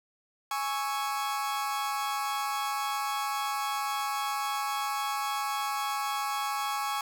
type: chord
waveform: 40% pulse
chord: C# minor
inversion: second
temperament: equal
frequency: 830.6 / 1108.7 / 1318.5 Hz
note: G#5 / C#6 / E6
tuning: 0 / 0 / 0 cents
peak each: -32 / -32 / -37 dBFS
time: 0.51-7.01 s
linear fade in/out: 2 ms
effects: none